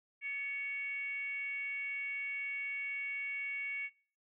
sine tone with frequency modulation, 2229 Hz, C#7, 9 cents sharp, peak -36 dBFS, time 0.21-3.9 s, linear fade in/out 50 ms, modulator 511 Hz, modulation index 0.44, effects noise-tail reverb RT60 0.4 s tail -21 dB re dry

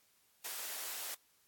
white high-pass noise, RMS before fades -42 dBFS, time 0.44-1.15 s, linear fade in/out 10 ms, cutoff 490 Hz, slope 12 dB/octave, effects white hiss -71 dBFS RMS until 1.47 s + AAC 64 kbps

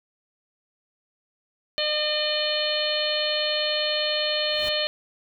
harmonic tone, 605 Hz, D#5, 49 cents flat, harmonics 1 / 2 / 3 / 4 / 5 / 6 / 7, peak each -27 / -39 / -33 / -34 / -28 / -32 / -28 dBFS, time 1.78-4.87 s, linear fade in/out 0 ms
pink noise with exponential growth, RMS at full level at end -35 dBFS, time 4.41-4.69 s, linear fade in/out 5 ms, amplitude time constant 60 ms
effects none

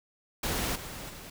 pink noise with level steps, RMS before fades -31 / -41 / -45 dBFS, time 0.43-1.3 s, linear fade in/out 5 ms, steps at 0.75 / 1.09 s, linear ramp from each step 10 ms, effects none

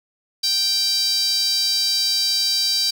sawtooth tone with high-pass filter, 783 Hz, G5, 2 cents flat, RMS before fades -20 dBFS, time 0.43-2.91 s, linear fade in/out 10 ms, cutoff 4500 Hz, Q 8.9, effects none

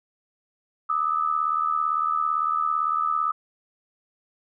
sine tone pair together, 1208 / 1285.8 Hz, D6 / E6, +48 / -43 cents, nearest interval minor second, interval 109 cents, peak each -24 dBFS, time 0.89-3.32 s, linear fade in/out 10 ms, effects none

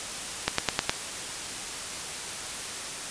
click train, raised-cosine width 0.2 ms, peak -4 dBFS, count 5, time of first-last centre 0.48-0.895 s, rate 9.64 Hz, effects white hiss -35 dBFS RMS until 3.1 s + resampled to 22050 Hz

